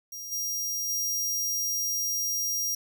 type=tone with level steps; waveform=sawtooth; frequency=5700 Hz; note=F8; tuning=34 cents sharp; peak=-34 / -26 / -24 dBFS; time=0.12-2.75 s; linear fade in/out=5 ms; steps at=0.31 / 0.88 s; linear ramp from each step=20 ms; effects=none